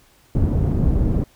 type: low-pass noise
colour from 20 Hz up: pink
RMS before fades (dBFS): -18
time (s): 0.35-1.24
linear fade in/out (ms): 2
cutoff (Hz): 270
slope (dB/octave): 12
effects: pink hiss -55 dBFS RMS until 1.35 s